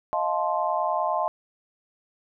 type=chord; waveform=sine; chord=F dominant seventh; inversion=third; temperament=just; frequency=628.6 / 698.5 / 873.1 / 1047.7 Hz; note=Eb5 / F5 / A5 / C6; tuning=+18 / 0 / -14 / +2 cents; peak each=-28 dBFS; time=0.13-1.28 s; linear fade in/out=0 ms; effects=none